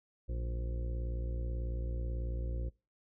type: harmonic tone with a mistuned harmonic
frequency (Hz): 58.27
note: A#1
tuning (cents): 0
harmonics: 1 / 2 / 3 / 4 / 5 / 6 / 7 / 8 / 9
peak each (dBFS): -34 / -43 / -53 / -56 / -55 / -51 / -61 / -56 / -52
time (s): 0.28-2.7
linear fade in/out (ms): 20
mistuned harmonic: 3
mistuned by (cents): +100
effects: noise-tail reverb RT60 0.3 s tail -24 dB re dry